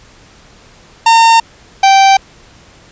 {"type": "tone pair in turn", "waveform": "45% pulse", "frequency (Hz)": [912, 779.6], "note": ["A#5", "G5"], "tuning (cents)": [-38, -10], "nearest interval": "minor third", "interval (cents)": 272, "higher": "first", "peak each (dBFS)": -4, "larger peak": "neither", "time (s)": [[1.06, 1.4], [1.83, 2.17]], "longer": "neither", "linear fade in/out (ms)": 5, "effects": ["pink hiss -42 dBFS RMS until 2.91 s", "resampled to 16000 Hz"]}